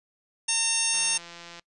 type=harmonic tone; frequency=910 Hz; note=A#5; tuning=42 cents flat; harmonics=1 / 2 / 3 / 4 / 5 / 6 / 7 / 9 / 10; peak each=-39 / -40 / -30 / -34 / -40 / -31 / -28 / -33 / -28 dBFS; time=0.48-1.18 s; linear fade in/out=10 ms
type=noise with exponential decay; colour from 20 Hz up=blue; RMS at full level=-43 dBFS; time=0.76-1.12 s; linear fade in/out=2 ms; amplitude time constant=77 ms
type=click train; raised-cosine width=0.2 ms; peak=-26 dBFS; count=113; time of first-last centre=0.94-1.595 s; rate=171 Hz
effects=noise-tail reverb RT60 0.1 s tail -24 dB re dry + resampled to 24000 Hz